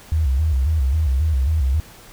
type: tone with vibrato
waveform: sine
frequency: 72.1 Hz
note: D2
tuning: 31 cents flat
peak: -15 dBFS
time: 0.12-1.8 s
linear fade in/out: 0 ms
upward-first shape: square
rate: 3.7 Hz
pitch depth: 160 cents each way
effects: pink hiss -44 dBFS RMS until 2.12 s